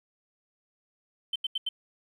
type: tone bursts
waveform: triangle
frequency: 3088 Hz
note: G7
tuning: 27 cents flat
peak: -23 dBFS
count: 4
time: 1.33-1.69 s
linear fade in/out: 5 ms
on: 27 ms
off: 84 ms
effects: tanh soft clip ceiling -25 dBFS